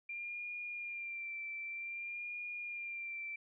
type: tone with vibrato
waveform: sine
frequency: 2382 Hz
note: D7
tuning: 24 cents sharp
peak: -40 dBFS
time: 0.09-3.36 s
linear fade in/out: 5 ms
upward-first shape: sine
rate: 0.53 Hz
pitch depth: 34 cents each way
effects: none